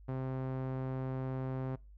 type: tone with low-pass filter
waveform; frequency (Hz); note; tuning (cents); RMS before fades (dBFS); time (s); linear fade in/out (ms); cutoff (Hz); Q
sawtooth; 131; C3; +2; -37; 0.08-1.76; 10; 1100; 0.67
effects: noise-tail reverb RT60 0.3 s tail -24 dB re dry + added 50 Hz sine -52 dBFS peak until 1.97 s